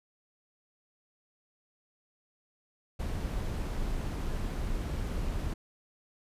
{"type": "noise", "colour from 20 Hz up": "brown", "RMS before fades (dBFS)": -33, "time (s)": [2.99, 5.54], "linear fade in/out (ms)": 10, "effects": ["resampled to 32000 Hz"]}